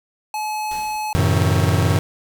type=tone; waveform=square; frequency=855 Hz; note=A5; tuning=50 cents flat; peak=-23 dBFS; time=0.34-1.13 s; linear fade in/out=2 ms
type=noise with exponential decay; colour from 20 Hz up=pink; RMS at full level=-35 dBFS; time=0.71-1.36 s; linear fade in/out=2 ms; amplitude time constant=140 ms
type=chord; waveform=45% pulse; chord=F# diminished seventh; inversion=none; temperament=just; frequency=92.5 / 111 / 133.2 / 159.84 Hz; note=F#2 / A2 / C3 / Eb3; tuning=0 / +16 / +31 / +47 cents; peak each=-18 / -21 / -23 / -21 dBFS; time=1.15-1.99 s; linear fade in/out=0 ms
effects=none